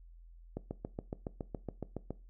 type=click train; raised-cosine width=2 ms; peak=-24 dBFS; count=12; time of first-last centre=0.57-2.106 s; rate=7.16 Hz; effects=noise-tail reverb RT60 0.3 s tail -19 dB re dry + added 42 Hz sine -52 dBFS peak until 2.29 s